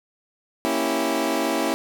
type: chord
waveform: 20% pulse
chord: A# diminished seventh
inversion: none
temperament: equal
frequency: 233.1 / 277.2 / 329.6 / 392 Hz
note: A#3 / C#4 / E4 / G4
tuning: 0 / 0 / 0 / 0 cents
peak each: -24 / -21 / -20 / -25 dBFS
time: 0.65-1.74 s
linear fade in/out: 0 ms
effects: none